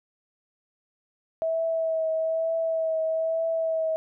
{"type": "tone with vibrato", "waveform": "sine", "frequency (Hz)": 648, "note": "E5", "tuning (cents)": -30, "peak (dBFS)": -23, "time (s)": [1.42, 3.96], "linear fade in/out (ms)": 0, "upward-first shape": "triangle", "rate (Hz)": 1.1, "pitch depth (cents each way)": 24, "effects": []}